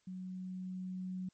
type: tone with level ramp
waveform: sine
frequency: 185 Hz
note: F#3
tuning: in tune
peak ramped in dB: -41 to -37 dBFS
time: 0.07-1.29 s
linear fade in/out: 5 ms
effects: white hiss -75 dBFS RMS until 1.33 s + MP3 32 kbps